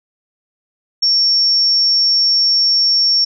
sine tone, 5480 Hz, F8, 34 cents flat, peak -10 dBFS, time 1.02-3.25 s, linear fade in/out 10 ms, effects none

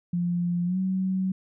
sine tone with pitch glide, 174.61 to 188.23 Hz, F3 to F#3, 0 to +30 cents, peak -23 dBFS, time 0.13-1.32 s, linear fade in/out 5 ms, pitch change +130 cents, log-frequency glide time 0.65-0.78 s, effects none

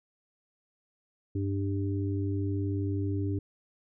harmonic tone, 98.6 Hz, G2, 11 cents sharp, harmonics 1 / 3 / 4, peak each -29 / -33 / -38 dBFS, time 1.35-3.39 s, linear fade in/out 5 ms, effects none

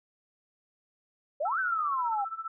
sine exponential two-way sweep, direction up then down, 544 to 1568 to 778 Hz, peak -27 dBFS, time 1.4-2.25 s, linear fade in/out 10 ms, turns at 1.59 s
sine tone with tremolo, 1324 Hz, E6, 7 cents sharp, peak -31 dBFS, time 1.45-2.48 s, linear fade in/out 5 ms, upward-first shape sine, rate 15 Hz, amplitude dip 85%
effects none

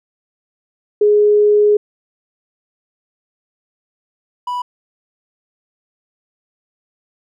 sine / triangle tone pair in turn, 417.1 / 984.6 Hz, G#4 / B5, +7 / -6 cents, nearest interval octave + minor third, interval 1487 cents, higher second, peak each -8 / -17 dBFS, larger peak first, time 1.01-1.77 / 4.47-4.62 s, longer first, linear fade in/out 5 ms, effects none

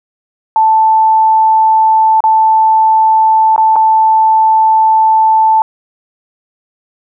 sine tone with dropouts, 880 Hz, A5, in tune, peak -5 dBFS, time 0.56-5.62 s, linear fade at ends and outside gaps 1 ms, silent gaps 2.205-2.239 / 3.562-3.579 / 3.758-3.763 s, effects none

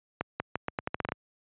accelerating click train, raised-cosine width 0.5 ms, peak -14 dBFS, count 11, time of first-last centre 0.21-1.12 s, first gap 190 ms, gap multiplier 0.82, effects high-pass 80 Hz 12 dB/octave + resampled to 8000 Hz

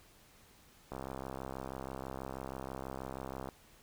click train, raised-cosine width 1 ms, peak -27 dBFS, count 171, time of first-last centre 0.92-3.488 s, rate 66.2 Hz, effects pink hiss -62 dBFS RMS until 3.82 s

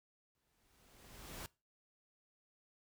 pink noise with exponential growth, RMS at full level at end -45 dBFS, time 0.35-1.46 s, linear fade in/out 0 ms, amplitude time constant 240 ms, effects noise-tail reverb RT60 0.3 s tail -22 dB re dry

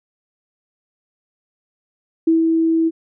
sine tone with ADSR envelope, 326.2 Hz, E4, 18 cents flat, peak -10 dBFS, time 2.27-2.91 s, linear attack 7 ms, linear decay 140 ms, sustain -3 dB, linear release 37 ms, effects none

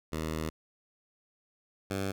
10% pulse tone pair in turn, 79 / 97.17 Hz, D#2 / G2, +27 / -15 cents, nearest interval major third, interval 358 cents, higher second, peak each -24 / -23 dBFS, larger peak second, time 0.12-0.5 / 1.9-2.12 s, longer first, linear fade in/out 10 ms, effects none

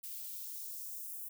violet noise with high-pass filter sweep, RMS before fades -44 dBFS, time 0.03-1.29 s, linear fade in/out 10 ms, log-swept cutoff 2200 to 10000 Hz, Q 1.1, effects none

